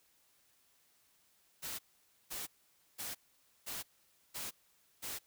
white noise bursts, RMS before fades -42 dBFS, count 6, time 1.62-5.19 s, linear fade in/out 20 ms, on 170 ms, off 510 ms, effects white hiss -71 dBFS RMS until 5.26 s

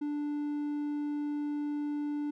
triangle tone, 293.7 Hz, D4, in tune, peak -29 dBFS, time 0.01-2.31 s, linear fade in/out 10 ms, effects none

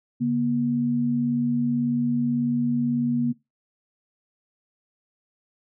sine tone pair together, 141.8 / 240 Hz, C#3 / B3, +40 / -49 cents, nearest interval major sixth, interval 911 cents, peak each -28 / -21 dBFS, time 0.2-3.33 s, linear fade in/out 20 ms, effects noise-tail reverb RT60 0.2 s tail -19 dB re dry

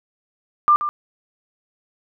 sine tone with echo, 1193 Hz, D6, 27 cents sharp, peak -10 dBFS, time 0.68-0.76 s, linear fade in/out 0 ms, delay 130 ms, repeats 1, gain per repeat -10 dB, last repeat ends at 0.89 s, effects none

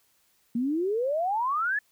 sine exponential sweep, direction up, 227.2 to 1760 Hz, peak -24 dBFS, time 0.55-1.79 s, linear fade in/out 5 ms, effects white hiss -67 dBFS RMS until 1.91 s

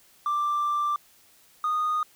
triangle tone pair in turn, 1179 / 1234 Hz, D6 / D#6, +6 / -15 cents, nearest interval minor second, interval 79 cents, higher second, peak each -20 / -20 dBFS, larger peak neither, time 0.26-0.96 / 1.64-2.03 s, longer first, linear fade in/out 2 ms, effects tanh soft clip ceiling -19 dBFS + white hiss -58 dBFS RMS until 2.15 s

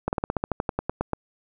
slowing click train, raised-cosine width 1 ms, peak -10 dBFS, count 14, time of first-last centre 0.08-1.133 s, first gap 49 ms, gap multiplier 1.08, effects none

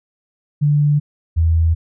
sine tone pair in turn, 146.83 / 81.91 Hz, D3 / E2, 0 / -10 cents, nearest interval minor seventh, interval 1010 cents, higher first, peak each -11 dBFS, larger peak neither, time 0.61-1 / 1.36-1.75 s, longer neither, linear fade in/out 20 ms, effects none

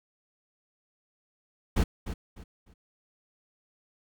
brown noise with echo, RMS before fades -23 dBFS, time 1.76-1.84 s, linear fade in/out 10 ms, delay 300 ms, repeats 3, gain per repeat -11 dB, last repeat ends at 2.74 s, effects none

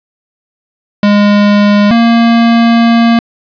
square tone pair in turn, 205.4 / 232.1 Hz, G#3 / A#3, -19 / -7 cents, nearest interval major second, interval 212 cents, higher second, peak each -5 dBFS, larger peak neither, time 1.03-1.91 / 1.91-3.19 s, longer second, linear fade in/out 2 ms, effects resampled to 11025 Hz + 7-bit

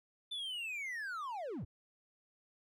triangle linear sweep, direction down, 3557 to 69.3 Hz, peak -37 dBFS, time 0.31-1.65 s, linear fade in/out 10 ms, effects none

